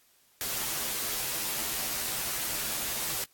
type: noise with comb filter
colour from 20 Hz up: white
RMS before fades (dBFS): -32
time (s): 0.41-3.24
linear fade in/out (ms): 0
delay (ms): 11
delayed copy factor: -1
effects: white hiss -64 dBFS RMS until 3.33 s + AAC 64 kbps